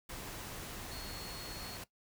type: tone in noise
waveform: sine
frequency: 4333 Hz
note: C#8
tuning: 40 cents flat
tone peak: -48 dBFS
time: 0.91-1.77 s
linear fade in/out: 5 ms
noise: pink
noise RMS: -45 dBFS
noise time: 0.09-1.84 s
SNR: -6 dB
effects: noise-tail reverb RT60 0.1 s tail -17 dB re dry